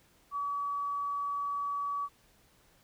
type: tone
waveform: sine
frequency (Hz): 1140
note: C#6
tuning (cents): +48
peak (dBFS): -31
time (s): 0.31-2.09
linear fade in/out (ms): 50
effects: pink hiss -65 dBFS RMS until 2.83 s